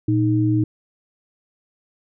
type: tone pair together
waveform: sine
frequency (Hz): 116.54 / 311.4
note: A#2 / D#4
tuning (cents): 0 / +2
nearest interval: octave + perfect fourth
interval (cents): 1702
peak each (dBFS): -18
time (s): 0.08-0.64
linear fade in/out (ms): 5
effects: none